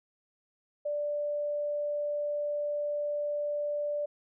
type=tone; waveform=sine; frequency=587.3 Hz; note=D5; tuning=in tune; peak=-29 dBFS; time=0.85-4.06 s; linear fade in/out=10 ms; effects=none